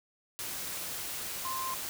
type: tone in noise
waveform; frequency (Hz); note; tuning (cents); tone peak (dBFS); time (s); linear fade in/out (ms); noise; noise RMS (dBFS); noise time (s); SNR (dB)
sine; 1046.5; C6; 0; -34; 1.45-1.74; 0; white; -38; 0.39-1.89; +1
effects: none